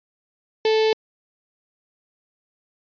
sawtooth tone with notch filter, 438.3 Hz, A4, 7 cents flat, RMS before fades -18 dBFS, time 0.65-0.93 s, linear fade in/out 2 ms, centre 1300 Hz, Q 0.67, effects resampled to 11025 Hz

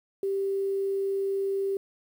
sine tone with quantisation, 392 Hz, G4, in tune, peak -25 dBFS, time 0.23-1.77 s, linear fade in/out 2 ms, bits 9, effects none

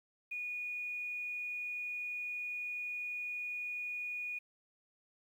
sine tone with quantisation, 2457 Hz, D#7, 22 cents flat, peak -37 dBFS, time 0.31-4.39 s, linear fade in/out 10 ms, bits 11, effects none

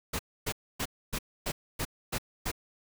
pink noise bursts, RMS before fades -32 dBFS, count 8, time 0.13-2.516 s, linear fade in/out 10 ms, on 62 ms, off 270 ms, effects none

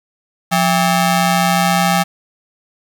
sawtooth ring-modulated tone, 488.1 Hz, B4, 20 cents flat, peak -5 dBFS, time 0.51-2.04 s, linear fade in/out 20 ms, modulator 311 Hz, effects 7-bit

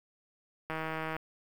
click train, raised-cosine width 0.5 ms, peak -21 dBFS, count 75, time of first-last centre 0.7-1.165 s, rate 159 Hz, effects 8-bit

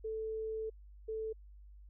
sine tone bursts at uneven times, 440 Hz, A4, in tune, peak -36 dBFS, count 2, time 0.04-0.7 / 1.08-1.33 s, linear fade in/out 10 ms, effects added 50 Hz sine -52 dBFS peak until 1.89 s

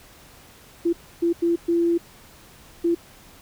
sine tone bursts at uneven times, 339.9 Hz, F4, 47 cents flat, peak -17 dBFS, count 5, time 0.85-0.93 / 1.22-1.33 / 1.42-1.56 / 1.68-1.98 / 2.84-2.95 s, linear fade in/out 10 ms, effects pink hiss -49 dBFS RMS until 3.41 s

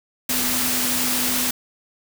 sine tone in noise, 250 Hz, B3, 21 cents sharp, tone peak -29 dBFS, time 0.29-1.51 s, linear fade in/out 5 ms, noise white, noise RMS -22 dBFS, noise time 0.29-1.51 s, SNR -10 dB, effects none

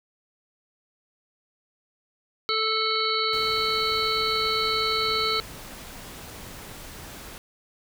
harmonic tone, 439.3 Hz, A4, 3 cents flat, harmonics 1 / 3 / 5 / 7 / 9 / 10, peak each -30 / -27 / -31 / -35 / -28 / -29 dBFS, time 2.49-5.4 s, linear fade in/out 0 ms
pink noise, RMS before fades -41 dBFS, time 3.33-7.38 s, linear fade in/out 0 ms
effects none

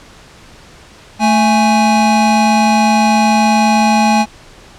square tone pair together, 220.2 / 830 Hz, A3 / G#5, +2 / -1 cents, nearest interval octave + major seventh, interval 2297 cents, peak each -12 dBFS, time 1.19-4.26 s, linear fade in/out 50 ms, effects pink hiss -40 dBFS RMS until 4.78 s + low-pass 7000 Hz 12 dB/octave

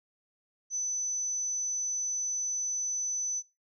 sine tone, 6020 Hz, F#8, 29 cents sharp, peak -29 dBFS, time 0.7-3.43 s, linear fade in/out 50 ms, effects noise-tail reverb RT60 0.3 s tail -24 dB re dry

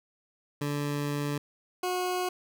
20% pulse tone pair in turn, 145.1 / 363.4 Hz, D3 / F#4, -21 / -31 cents, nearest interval octave + major third, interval 1590 cents, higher second, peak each -24 / -23 dBFS, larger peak second, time 0.61-1.38 / 1.83-2.29 s, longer first, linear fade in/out 5 ms, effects none

